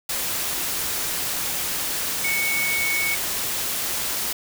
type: tone in noise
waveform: sine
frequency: 2220 Hz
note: C#7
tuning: 2 cents sharp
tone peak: -22 dBFS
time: 2.24-3.15 s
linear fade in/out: 5 ms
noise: white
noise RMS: -26 dBFS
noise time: 0.09-4.33 s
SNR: +1 dB
effects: none